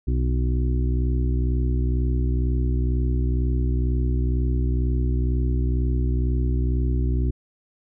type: harmonic tone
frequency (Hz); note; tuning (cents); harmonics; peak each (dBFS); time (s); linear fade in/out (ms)
62.1; B1; +10; 1 / 2 / 4 / 5 / 6; -20 / -26 / -32 / -34 / -36; 0.07-7.31; 10
effects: none